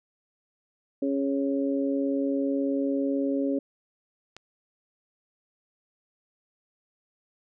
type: harmonic tone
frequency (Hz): 138.2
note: C#3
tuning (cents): -5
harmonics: 2 / 3 / 4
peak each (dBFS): -25 / -32 / -31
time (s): 1.02-3.59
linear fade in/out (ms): 5
type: click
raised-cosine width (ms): 0.2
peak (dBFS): -25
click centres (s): 4.366
effects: none